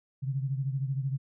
sine beating tone pair, 133.3 / 146.3 Hz, C3 / D3, +33 / -6 cents, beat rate 13 Hz, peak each -29 / -35 dBFS, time 0.22-1.18 s, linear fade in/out 20 ms, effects none

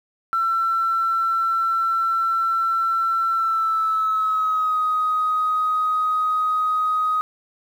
sine tone with pitch glide, 1345 to 1254.9 Hz, E6 to D#6, +34 to +14 cents, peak -17 dBFS, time 0.33-7.21 s, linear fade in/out 0 ms, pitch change -120 cents, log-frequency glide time 3.33-4.78 s, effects tanh soft clip ceiling -13 dBFS + 8-bit

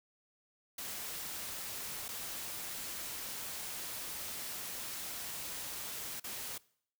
white noise with dropouts, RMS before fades -42 dBFS, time 0.78-6.58 s, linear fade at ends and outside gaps 5 ms, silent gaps 2.082-2.087 / 6.199-6.24 s, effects noise-tail reverb RT60 0.6 s tail -22 dB re dry

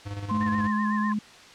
square tone with tremolo, 101.2 Hz, G#2, 44 cents flat, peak -31 dBFS, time 0.05-0.69 s, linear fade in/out 20 ms, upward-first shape square, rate 17 Hz, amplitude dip 50%
sine tone, 1046.5 Hz, C6, in tune, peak -28 dBFS, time 0.29-1.14 s, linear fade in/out 10 ms
sine tone with pitch glide, 214.4 to 211.1 Hz, A3 to G#3, -45 to +29 cents, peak -24 dBFS, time 0.31-1.19 s, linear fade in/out 5 ms, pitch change -26 cents, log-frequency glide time 0.46-0.67 s
sine tone with vibrato, 1760 Hz, A6, in tune, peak -33 dBFS, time 0.41-1.12 s, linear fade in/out 0 ms, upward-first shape sine, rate 8 Hz, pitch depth 83 cents each way
effects white hiss -48 dBFS RMS until 1.54 s + low-pass 5000 Hz 12 dB/octave

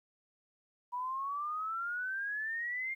sine exponential sweep, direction up, 971 to 2135 Hz, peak -34 dBFS, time 0.92-2.95 s, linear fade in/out 20 ms, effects 12-bit

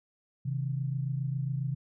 sine tone pair together, 131.7 / 159.05 Hz, C3 / D#3, +12 / +38 cents, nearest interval minor third, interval 326 cents, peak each -30 / -35 dBFS, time 0.45-1.75 s, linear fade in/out 10 ms, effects none

